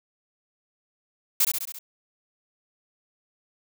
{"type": "noise with echo", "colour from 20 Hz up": "blue", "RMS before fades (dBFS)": -20, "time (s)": [1.4, 1.45], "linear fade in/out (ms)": 5, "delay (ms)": 68, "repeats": 5, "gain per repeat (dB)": -4, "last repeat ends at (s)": 1.79, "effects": []}